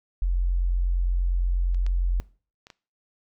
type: tone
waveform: sine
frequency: 44.29 Hz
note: F1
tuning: 25 cents sharp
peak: -20 dBFS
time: 0.22-2.2 s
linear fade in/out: 0 ms
type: clicks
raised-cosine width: 0.2 ms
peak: -34 / -24 / -29 / -26 dBFS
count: 4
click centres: 1.746 / 1.865 / 2.669 / 2.702 s
effects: noise-tail reverb RT60 0.4 s tail -22 dB re dry